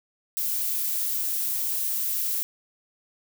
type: noise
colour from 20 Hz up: violet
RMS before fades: -27 dBFS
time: 0.37-2.43 s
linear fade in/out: 0 ms
effects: none